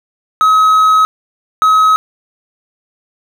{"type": "tone bursts at uneven times", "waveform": "triangle", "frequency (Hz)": 1276, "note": "D#6", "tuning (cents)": 43, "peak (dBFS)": -4, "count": 2, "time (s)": [[0.41, 1.05], [1.62, 1.96]], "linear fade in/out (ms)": 0, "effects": []}